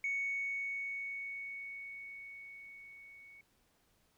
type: tone with level ramp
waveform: sine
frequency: 2223 Hz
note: C#7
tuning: 4 cents sharp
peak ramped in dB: -31 to -54 dBFS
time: 0.04-3.41 s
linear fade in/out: 2 ms
effects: tanh soft clip ceiling -29 dBFS + pink hiss -73 dBFS RMS until 4.17 s